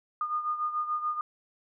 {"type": "beating tone pair", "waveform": "sine", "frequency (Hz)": [1220, 1226.9], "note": ["D#6", "D#6"], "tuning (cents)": [-34, -25], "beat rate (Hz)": 6.9, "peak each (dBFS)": [-29, -35], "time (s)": [0.21, 1.21], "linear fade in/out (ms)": 2, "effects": []}